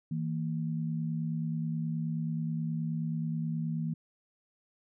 sine tone pair together, 160.59 / 230 Hz, E3 / A#3, -45 / -23 cents, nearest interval tritone, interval 622 cents, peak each -31 / -36 dBFS, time 0.11-3.94 s, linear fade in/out 5 ms, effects none

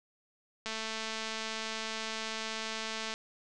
click train, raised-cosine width 0.2 ms, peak -20 dBFS, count 549, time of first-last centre 0.66-3.14 s, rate 221 Hz, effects resampled to 22050 Hz + 8-bit

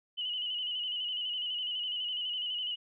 sine tone with vibrato, 2960 Hz, F#7, in tune, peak -32 dBFS, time 0.17-2.76 s, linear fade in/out 20 ms, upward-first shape square, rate 12 Hz, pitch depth 42 cents each way, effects none

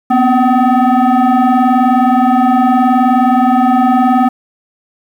sine tone with frequency modulation, 261.6 Hz, C4, in tune, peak -5 dBFS, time 0.1-4.29 s, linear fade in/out 10 ms, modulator 504 Hz, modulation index 1.6, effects tanh soft clip ceiling -4 dBFS + 7-bit

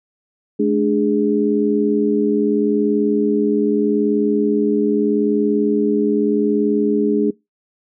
sine tone cluster, 214.1 / 294.9 / 413 Hz, A3 / D4 / G#4, -47 / +7 / -10 cents, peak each -18 dBFS, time 0.59-7.31 s, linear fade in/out 10 ms, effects noise-tail reverb RT60 0.2 s tail -23 dB re dry

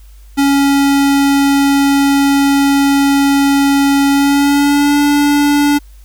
square tone with pitch glide, 279 to 289.2 Hz, C#4 to D4, +11 to -27 cents, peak -9 dBFS, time 0.37-5.79 s, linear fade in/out 20 ms, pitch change +62 cents, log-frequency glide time 4.1-4.98 s, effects added 50 Hz sine -35 dBFS peak until 6.04 s + white hiss -51 dBFS RMS until 6.04 s

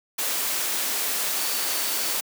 sine tone in noise, 4506 Hz, C#8, 28 cents sharp, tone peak -36 dBFS, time 1.36-2.15 s, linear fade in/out 10 ms, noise white, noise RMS -26 dBFS, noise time 0.18-2.21 s, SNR -13 dB, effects high-pass 300 Hz 12 dB/octave

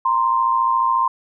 sine tone pair together, 932.3 / 1046.5 Hz, A#5 / C6, 0 / 0 cents, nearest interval major second, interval 200 cents, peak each -20 / -16 dBFS, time 0.05-1.08 s, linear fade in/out 5 ms, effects none

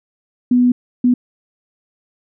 sine tone bursts at uneven times, 246.9 Hz, B3, in tune, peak -9 dBFS, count 2, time 0.51-0.72 / 1.04-1.14 s, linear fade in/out 5 ms, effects none

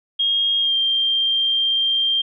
sine tone with pitch glide, 3250 to 3179 Hz, G#7 to G7, -38 to +24 cents, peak -16 dBFS, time 0.19-2.22 s, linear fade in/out 10 ms, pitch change -38 cents, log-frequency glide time 0.6-0.75 s, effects none

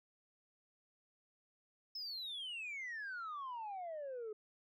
sine exponential sweep, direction down, 5274 to 417.4 Hz, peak -40 dBFS, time 1.95-4.33 s, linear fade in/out 5 ms, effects tanh soft clip ceiling -40 dBFS

